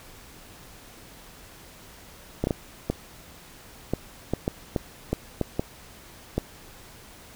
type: clicks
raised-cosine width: 2 ms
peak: -10 dBFS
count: 12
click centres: 2.44 / 2.471 / 2.508 / 2.9 / 3.936 / 4.336 / 4.479 / 4.762 / 5.13 / 5.413 / 5.595 / 6.38 s
effects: pink hiss -48 dBFS RMS until 7.35 s